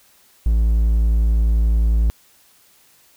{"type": "tone", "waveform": "triangle", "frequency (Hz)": 55.6, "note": "A1", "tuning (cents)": 19, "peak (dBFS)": -11, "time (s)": [0.46, 2.1], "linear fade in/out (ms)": 0, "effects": ["white hiss -54 dBFS RMS until 3.16 s"]}